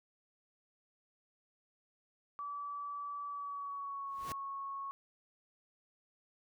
sine tone with pitch glide, 1152 to 1101.9 Hz, D6 to C#6, -34 to -11 cents, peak -39 dBFS, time 2.39-4.91 s, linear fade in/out 0 ms, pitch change -77 cents, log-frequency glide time 3.27-4.17 s
pink noise with exponential growth, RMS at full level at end -42 dBFS, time 4.07-4.32 s, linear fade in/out 0 ms, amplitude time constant 54 ms
effects none

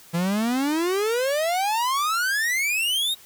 45% pulse exponential sweep, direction up, 164.81 to 3820 Hz, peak -21 dBFS, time 0.13-3.15 s, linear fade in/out 20 ms, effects white hiss -49 dBFS RMS until 3.25 s

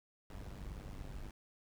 brown noise with amplitude modulation, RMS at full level -43 dBFS, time 0.3-1.31 s, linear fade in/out 2 ms, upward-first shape sine, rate 98.6 Hz, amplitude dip 75%, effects none

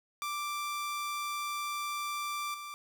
sawtooth tone with level steps, 1176 Hz, D6, 2 cents sharp, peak -30 / -37 dBFS, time 0.22-2.74 s, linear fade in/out 0 ms, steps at 2.54 s, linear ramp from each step 2 ms, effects none

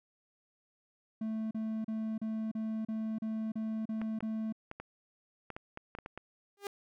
triangle tone bursts, 220 Hz, A3, in tune, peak -31 dBFS, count 10, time 1.21-4.525 s, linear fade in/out 5 ms, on 300 ms, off 35 ms
clicks, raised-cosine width 0.5 ms, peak -27 dBFS, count 11, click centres 4.016 / 4.206 / 4.714 / 4.8 / 5.503 / 5.565 / 5.774 / 5.951 / 5.987 / 6.061 / 6.176 s
sawtooth tone with exponential growth, 402.8 Hz, G4, 47 cents sharp, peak -30 dBFS, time 6.57-6.67 s, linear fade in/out 2 ms, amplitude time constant 20 ms
effects none

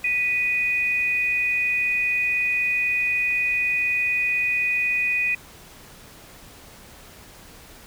sine tone pair together, 1975.5 / 2481 Hz, B6 / D#7, 0 / -6 cents, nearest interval major third, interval 394 cents, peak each -29 / -20 dBFS, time 0.04-5.35 s, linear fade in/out 5 ms, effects pink hiss -46 dBFS RMS until 7.86 s

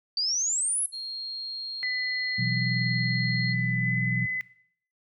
sine exponential sweep, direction up, 4581 to 11120 Hz, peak -24 dBFS, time 0.17-0.86 s, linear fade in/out 2 ms
sine tone, 4240 Hz, C8, 22 cents sharp, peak -33 dBFS, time 0.92-3.54 s, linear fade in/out 20 ms
sine tone with pitch glide, 2002 to 2018 Hz, B6 to B6, +23 to +37 cents, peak -27 dBFS, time 1.83-4.41 s, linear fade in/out 0 ms, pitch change +14 cents, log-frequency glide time 3.79-3.96 s
sine chord, B suspended fourth, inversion none, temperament just, 123.47 / 164.63 / 185.21 Hz, B2 / E3 / F#3, 0 / -2 / +2 cents, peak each -28 / -33 / -31 dBFS, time 2.38-4.26 s, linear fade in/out 10 ms
effects noise-tail reverb RT60 0.6 s tail -18 dB re dry

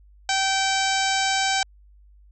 harmonic tone, 774 Hz, G5, 22 cents flat, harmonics 1 / 2 / 3 / 4 / 5 / 6 / 7 / 8 / 9 / 10, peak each -24 / -27 / -29 / -30 / -31 / -32 / -32 / -33 / -34 / -34 dBFS, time 0.29-1.63 s, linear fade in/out 2 ms, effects added 50 Hz sine -49 dBFS peak until 2.31 s

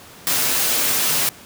white noise with comb filter, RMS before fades -19 dBFS, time 0.27-1.29 s, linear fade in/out 0 ms, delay 9.6 ms, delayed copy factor -0.55, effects pink hiss -42 dBFS RMS until 1.45 s + high-pass 100 Hz 12 dB/octave

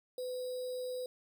sine tone with sample-and-hold, 504 Hz, B4, 35 cents sharp, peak -36 dBFS, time 0.18-1.06 s, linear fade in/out 2 ms, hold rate 4410 Hz, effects none

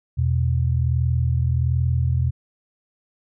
sine tone pair together, 82.96 / 124.3 Hz, E2 / B2, +12 / +12 cents, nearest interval perfect fifth, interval 700 cents, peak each -20 dBFS, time 0.17-2.31 s, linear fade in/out 20 ms, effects none

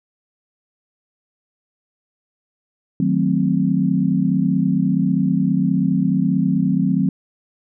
sine chord, D# diminished seventh, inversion none, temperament equal, 155.56 / 185 / 220 / 261.6 Hz, D#3 / F#3 / A3 / C4, 0 / 0 / 0 / 0 cents, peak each -22 / -18 / -23 / -20 dBFS, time 3-7.09 s, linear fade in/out 2 ms, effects none

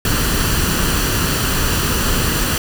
pink noise with comb filter, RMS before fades -17 dBFS, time 0.05-2.58 s, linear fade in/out 2 ms, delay 0.68 ms, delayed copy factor +0.5, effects none

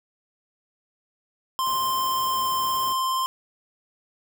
square tone with vibrato, 1046.5 Hz, C6, in tune, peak -23 dBFS, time 1.59-3.26 s, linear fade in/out 0 ms, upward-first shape sine, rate 19 Hz, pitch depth 11 cents each way
white band-stop noise, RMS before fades -36 dBFS, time 1.66-2.93 s, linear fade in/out 5 ms, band 910 to 16000 Hz, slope 12 dB/octave
effects none

